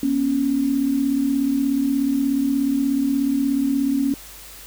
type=tone pair together; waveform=sine; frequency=240.5 / 277.2 Hz; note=B3 / C#4; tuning=-46 / 0 cents; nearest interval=major second; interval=246 cents; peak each=-24 / -18 dBFS; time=0.03-4.14 s; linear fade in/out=2 ms; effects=added 50 Hz sine -47 dBFS peak until 4.66 s + white hiss -41 dBFS RMS until 4.66 s